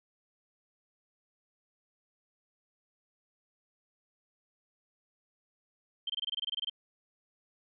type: tone bursts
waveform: sine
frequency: 3136 Hz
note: G7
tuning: in tune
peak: -31 dBFS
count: 13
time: 6.07-6.697 s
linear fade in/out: 5 ms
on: 27 ms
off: 23 ms
effects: none